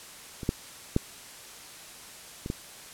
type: clicks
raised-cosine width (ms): 3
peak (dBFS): -23 / -11 / -9 / -21 / -16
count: 5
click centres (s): 0.432 / 0.491 / 0.964 / 2.461 / 2.501
effects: white hiss -46 dBFS RMS until 2.93 s + low-pass 11000 Hz 12 dB/octave